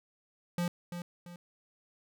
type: tone with echo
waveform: square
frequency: 174.61 Hz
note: F3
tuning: in tune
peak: -30 dBFS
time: 0.58-0.68 s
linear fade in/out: 2 ms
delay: 340 ms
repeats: 2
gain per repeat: -8 dB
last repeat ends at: 1.36 s
effects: none